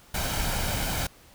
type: noise with comb filter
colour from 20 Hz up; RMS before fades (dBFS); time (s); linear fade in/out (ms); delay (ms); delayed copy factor
pink; -28; 0.14-1.07; 5; 1.3; +0.5
effects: pink hiss -54 dBFS RMS until 1.34 s